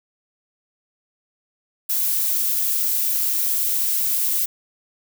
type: noise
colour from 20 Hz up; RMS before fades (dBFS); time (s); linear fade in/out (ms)
violet; -21; 1.89-4.46; 10
effects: none